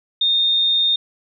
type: tone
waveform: sine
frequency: 3661 Hz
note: A#7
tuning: 32 cents flat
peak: -14 dBFS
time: 0.21-0.96 s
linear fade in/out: 5 ms
effects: none